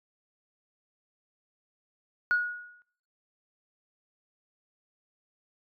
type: tone with exponential decay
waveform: sine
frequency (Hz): 1452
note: F#6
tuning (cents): -33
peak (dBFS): -19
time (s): 2.31-2.82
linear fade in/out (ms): 0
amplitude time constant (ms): 110
effects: noise-tail reverb RT60 0.5 s tail -17 dB re dry + tanh soft clip ceiling -17 dBFS